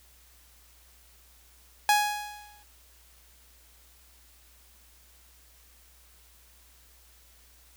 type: tone with exponential decay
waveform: sawtooth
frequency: 833 Hz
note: G#5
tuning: 5 cents sharp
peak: -14 dBFS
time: 1.89-2.63 s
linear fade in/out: 1 ms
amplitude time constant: 160 ms
effects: added 60 Hz sine -59 dBFS peak until 7.76 s + white hiss -59 dBFS RMS until 7.76 s